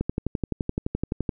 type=click train; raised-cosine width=3 ms; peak=-12 dBFS; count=16; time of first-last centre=0.01-1.292 s; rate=11.7 Hz; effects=none